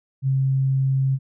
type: tone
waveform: sine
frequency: 134.1 Hz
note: C3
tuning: 43 cents sharp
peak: -17 dBFS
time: 0.22-1.19 s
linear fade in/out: 50 ms
effects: none